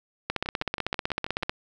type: two click trains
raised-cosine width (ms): 0.3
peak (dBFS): -10 / -18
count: 20 / 7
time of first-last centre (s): 0.3-1.495 / 0.46-1.426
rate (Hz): 15.9 / 6.21
effects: none